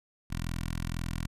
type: tone with notch filter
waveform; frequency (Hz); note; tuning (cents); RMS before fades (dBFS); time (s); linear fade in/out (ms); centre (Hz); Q
10% pulse; 42.03; E1; +34; -34; 0.3-1.27; 10; 510; 0.51
effects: resampled to 32000 Hz